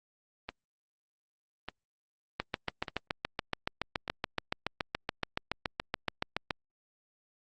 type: two click trains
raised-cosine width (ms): 0.3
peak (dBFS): -21 / -14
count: 4 / 30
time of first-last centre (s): 0.49-4.079 / 2.4-6.508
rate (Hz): 0.836 / 7.06
effects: Opus 24 kbps